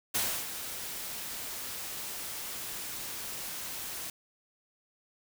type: noise with ADSR envelope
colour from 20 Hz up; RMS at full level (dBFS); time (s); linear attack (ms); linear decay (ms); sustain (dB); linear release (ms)
white; -29; 0.14-4.1; 12; 300; -10; 3
effects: none